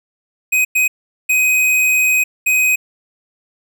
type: tone bursts at uneven times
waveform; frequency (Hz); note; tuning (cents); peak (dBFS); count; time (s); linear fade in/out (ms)
square; 2512; D#7; +16; -12; 4; 0.52-0.65 / 0.75-0.88 / 1.29-2.24 / 2.46-2.76; 10
effects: none